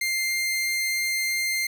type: tone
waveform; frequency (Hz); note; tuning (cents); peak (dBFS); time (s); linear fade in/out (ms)
sawtooth; 2101; C7; +7; -20; 0.01-1.67; 5
effects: none